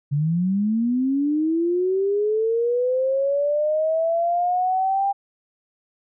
sine linear sweep, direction up, 138.59 to 800 Hz, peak -18 dBFS, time 0.11-5.13 s, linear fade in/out 20 ms, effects none

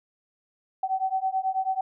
sine beating tone pair, 757 / 766.2 Hz, F#5 / G5, +39 / -40 cents, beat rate 9.2 Hz, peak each -27 dBFS, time 0.83-1.81 s, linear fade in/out 5 ms, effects none

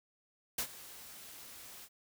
white noise with ADSR envelope, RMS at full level -33 dBFS, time 0.58-1.89 s, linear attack 6 ms, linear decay 80 ms, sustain -18 dB, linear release 52 ms, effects none

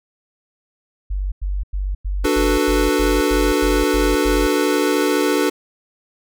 sine tone bursts, 47.97 Hz, G1, 37 cents flat, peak -19 dBFS, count 11, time 1.1-4.47 s, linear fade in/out 10 ms, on 220 ms, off 95 ms
square chord, B minor seventh, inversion first, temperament equal with one note detuned, 294.9 / 370 / 440 / 493.9 Hz, D4 / F#4 / A4 / B4, +7 / 0 / 0 / 0 cents, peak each -20 / -22 / -22 / -24 dBFS, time 2.24-5.5 s, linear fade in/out 10 ms
effects none

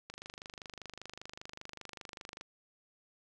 click train, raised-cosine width 0.2 ms, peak -27 dBFS, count 59, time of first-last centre 0.1-2.411 s, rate 25.1 Hz, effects none

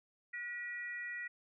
harmonic tone, 481.8 Hz, B4, 43 cents flat, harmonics 3 / 4 / 5, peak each -51 / -40 / -51 dBFS, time 0.33-1.28 s, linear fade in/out 10 ms, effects none

